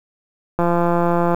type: click train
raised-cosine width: 1 ms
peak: -5 dBFS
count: 131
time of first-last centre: 0.59-1.346 s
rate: 172 Hz
effects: 7-bit